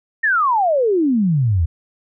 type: exponential sweep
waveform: sine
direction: down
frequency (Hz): 1864.7 to 76.2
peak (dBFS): -13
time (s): 0.23-1.66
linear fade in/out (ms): 10
effects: none